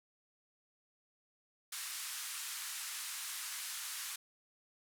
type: band-pass noise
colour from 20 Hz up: white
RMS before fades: -43 dBFS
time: 1.72-4.16 s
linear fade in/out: 5 ms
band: 1100 to 12000 Hz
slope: 24 dB/octave
effects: none